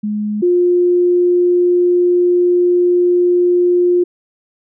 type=tone pair in turn; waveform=sine; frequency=210 / 354.4 Hz; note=G#3 / F4; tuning=+19 / +25 cents; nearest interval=major sixth; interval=906 cents; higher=second; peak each=-16 / -9 dBFS; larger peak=second; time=0.03-0.42 / 0.42-4.04 s; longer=second; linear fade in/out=10 ms; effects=none